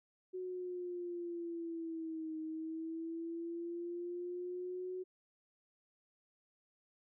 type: linear two-way sweep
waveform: sine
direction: down then up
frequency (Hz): 370 to 314.6 to 370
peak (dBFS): -39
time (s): 0.33-5.04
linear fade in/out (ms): 20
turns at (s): 2.38
effects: none